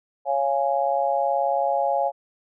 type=chord; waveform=sine; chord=Db major; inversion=none; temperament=just; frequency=554.4 / 693 / 831.5 Hz; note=Db5 / F5 / Ab5; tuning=0 / -14 / +2 cents; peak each=-24 dBFS; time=0.25-2.12 s; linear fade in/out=50 ms; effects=none